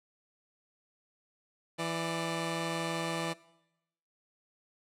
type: tone pair together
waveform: 10% pulse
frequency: 165.9 / 591.2 Hz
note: E3 / D5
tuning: +11 / +11 cents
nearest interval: octave + minor seventh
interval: 2200 cents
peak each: -25 / -29 dBFS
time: 1.78-3.34 s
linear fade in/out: 20 ms
effects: noise-tail reverb RT60 0.9 s tail -21 dB re dry + low-pass 10000 Hz 12 dB/octave